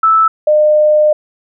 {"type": "tone pair in turn", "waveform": "sine", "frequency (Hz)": [1314, 606], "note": ["E6", "D#5"], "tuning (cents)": [-6, -46], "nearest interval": "octave + minor second", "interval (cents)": 1340, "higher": "first", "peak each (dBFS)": -6, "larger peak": "neither", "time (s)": [[0.03, 0.28], [0.47, 1.13]], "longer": "second", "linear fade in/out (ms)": 5, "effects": []}